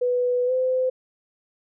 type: tone with pitch glide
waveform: sine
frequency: 493.9 to 513.1 Hz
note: B4 to C5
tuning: 0 to -34 cents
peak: -19 dBFS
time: 0.01-0.9 s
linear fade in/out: 10 ms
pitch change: +66 cents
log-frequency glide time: 0.46-0.52 s
effects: none